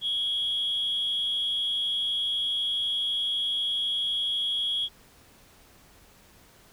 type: tone with amplitude modulation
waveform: sine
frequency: 3316 Hz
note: G#7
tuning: 3 cents flat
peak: -21 dBFS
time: 0.01-4.89 s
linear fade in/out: 50 ms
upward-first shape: sine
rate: 220 Hz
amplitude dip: 65%
effects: tanh soft clip ceiling -20 dBFS + pink hiss -56 dBFS RMS until 6.72 s